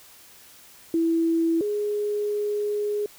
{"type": "tone pair in turn", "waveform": "sine", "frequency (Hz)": [330, 415.8], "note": ["E4", "G#4"], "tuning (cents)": [2, 2], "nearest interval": "major third", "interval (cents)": 400, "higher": "second", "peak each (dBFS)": [-19, -23], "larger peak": "first", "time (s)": [[0.94, 1.61], [1.61, 3.06]], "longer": "second", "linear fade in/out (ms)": 2, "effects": ["white hiss -50 dBFS RMS until 3.18 s"]}